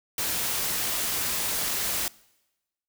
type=noise; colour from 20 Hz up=white; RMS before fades=-28 dBFS; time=0.18-2.08 s; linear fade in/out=2 ms; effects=noise-tail reverb RT60 1.0 s tail -23 dB re dry

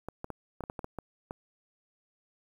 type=clicks; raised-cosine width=1 ms; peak=-23 dBFS; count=10; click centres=0.086 / 0.244 / 0.303 / 0.607 / 0.638 / 0.699 / 0.792 / 0.844 / 0.987 / 1.309 s; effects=9-bit

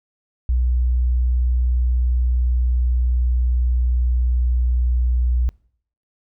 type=tone with pitch glide; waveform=sine; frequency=61.5 to 61.08 Hz; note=B1 to B1; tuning=-7 to -18 cents; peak=-15 dBFS; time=0.49-5.49 s; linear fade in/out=0 ms; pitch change=-11 cents; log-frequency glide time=1.27-5.3 s; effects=noise-tail reverb RT60 0.6 s tail -24 dB re dry

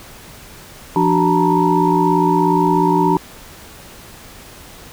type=tone cluster; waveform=sine; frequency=172.2 / 294.9 / 377 / 898 / 955 Hz; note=F3 / D4 / F#4 / A5 / A#5; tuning=-24 / +7 / +32 / +35 / +42 cents; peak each=-18 dBFS; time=0.96-3.17 s; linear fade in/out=2 ms; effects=pink hiss -39 dBFS RMS until 4.92 s

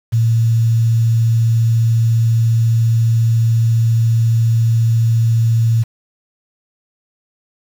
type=tone with quantisation; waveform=sine; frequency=114.3 Hz; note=A#2; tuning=34 cents flat; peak=-10 dBFS; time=0.12-5.84 s; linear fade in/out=20 ms; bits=6; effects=none

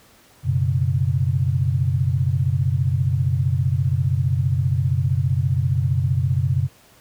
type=chord; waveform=sine; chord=F# suspended fourth; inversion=none; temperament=equal; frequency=92.5 / 123.47 / 138.59 Hz; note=F#2 / B2 / C#3; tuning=0 / 0 / 0 cents; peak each=-21 dBFS; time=0.43-6.69 s; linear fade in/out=50 ms; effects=pink hiss -52 dBFS RMS until 7 s + high-pass 60 Hz 12 dB/octave

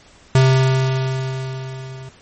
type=tone with level ramp; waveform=square; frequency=131.7 Hz; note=C3; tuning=12 cents sharp; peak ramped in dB=-9 to -33 dBFS; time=0.35-2.09 s; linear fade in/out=2 ms; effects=pink hiss -48 dBFS RMS until 2.21 s + MP3 32 kbps

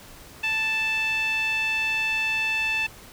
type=tone with band-pass filter; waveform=sawtooth; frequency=880 Hz; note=A5; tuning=in tune; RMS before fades=-25 dBFS; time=0.43-2.87 s; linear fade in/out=10 ms; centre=2600 Hz; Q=5; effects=pink hiss -46 dBFS RMS until 3.12 s

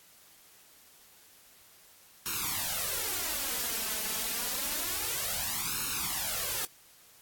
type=noise with flanger; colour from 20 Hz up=white; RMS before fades=-33 dBFS; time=2.26-6.65 s; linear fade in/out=0 ms; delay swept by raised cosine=0.74 to 4.64 ms; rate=0.28 Hz; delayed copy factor=+1; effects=white hiss -58 dBFS RMS until 7.21 s + AAC 64 kbps

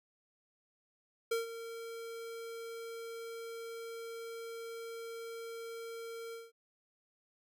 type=tone with ADSR envelope; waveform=square; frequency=459 Hz; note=A#4; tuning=27 cents flat; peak=-30 dBFS; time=1.31-6.52 s; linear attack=8 ms; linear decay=140 ms; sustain=-13 dB; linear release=190 ms; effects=none

